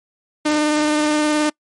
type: tone with vibrato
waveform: sawtooth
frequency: 301.8 Hz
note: D4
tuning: 47 cents sharp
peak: -11 dBFS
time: 0.45-1.5 s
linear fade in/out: 10 ms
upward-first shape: sine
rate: 19 Hz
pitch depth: 16 cents each way
effects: noise-tail reverb RT60 0.1 s tail -25 dB re dry + MP3 48 kbps